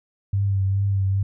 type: tone with vibrato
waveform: sine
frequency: 98 Hz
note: G2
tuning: in tune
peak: -18 dBFS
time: 0.33-1.23 s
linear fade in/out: 5 ms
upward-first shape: triangle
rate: 2.4 Hz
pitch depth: 38 cents each way
effects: none